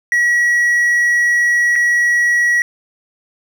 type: tone with dropouts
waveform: triangle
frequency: 1921 Hz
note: B6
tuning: 48 cents flat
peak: -9 dBFS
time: 0.12-2.62 s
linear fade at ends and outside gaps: 1 ms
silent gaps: 1.756-1.76 s
effects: none